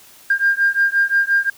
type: beating tone pair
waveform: sine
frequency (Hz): 1600 / 1605.7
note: G6 / G6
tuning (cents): +35 / +41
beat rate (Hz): 5.7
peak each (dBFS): -16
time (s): 0.3-1.5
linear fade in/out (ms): 5
effects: tanh soft clip ceiling -6 dBFS + white hiss -46 dBFS RMS until 1.57 s